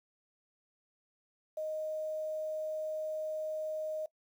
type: tone with quantisation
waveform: sine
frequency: 622.3 Hz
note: D#5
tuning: in tune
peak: -34 dBFS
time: 1.57-4.06 s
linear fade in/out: 5 ms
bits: 10
effects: noise-tail reverb RT60 0.1 s tail -20 dB re dry